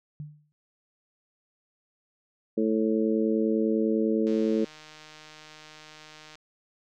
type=tone with exponential decay; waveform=sine; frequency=149.6 Hz; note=D3; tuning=32 cents sharp; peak=-32 dBFS; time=0.2-0.52 s; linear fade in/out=0 ms; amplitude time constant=68 ms
type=harmonic tone; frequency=110 Hz; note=A2; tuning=in tune; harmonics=2 / 3 / 4 / 5; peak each=-26 / -27 / -27 / -34 dBFS; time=2.57-4.65 s; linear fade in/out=10 ms
type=click train; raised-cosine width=0.2 ms; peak=-30 dBFS; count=322; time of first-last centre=4.27-6.354 s; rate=154 Hz
effects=none